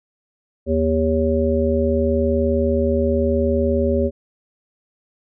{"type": "harmonic tone", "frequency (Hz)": 79.6, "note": "D#2", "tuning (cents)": 40, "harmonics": [1, 3, 5, 7], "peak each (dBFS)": [-21, -21, -21, -21], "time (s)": [0.66, 4.11], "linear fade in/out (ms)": 50, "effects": []}